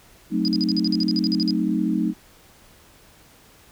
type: chord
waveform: sine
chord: F# diminished seventh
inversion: none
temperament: equal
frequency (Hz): 185 / 220 / 261.6 / 311.1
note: F#3 / A3 / C4 / Eb4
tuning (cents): 0 / 0 / 0 / 0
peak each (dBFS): -25 / -24 / -27 / -24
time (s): 0.3-2.14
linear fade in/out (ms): 50
type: tone bursts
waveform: sine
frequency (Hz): 4931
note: D#8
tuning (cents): -16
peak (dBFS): -23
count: 14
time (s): 0.45-1.507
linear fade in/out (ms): 0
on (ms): 30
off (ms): 49
effects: pink hiss -52 dBFS RMS until 3.71 s